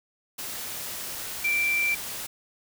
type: tone in noise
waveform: sine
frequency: 2349 Hz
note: D7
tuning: in tune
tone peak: -22 dBFS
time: 1.44-1.95 s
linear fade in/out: 10 ms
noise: white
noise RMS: -35 dBFS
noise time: 0.38-2.27 s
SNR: +10 dB
effects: none